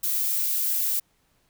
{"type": "noise", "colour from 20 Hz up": "violet", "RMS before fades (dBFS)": -25, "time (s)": [0.03, 1], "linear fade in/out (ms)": 10, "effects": ["pink hiss -67 dBFS RMS until 1.49 s"]}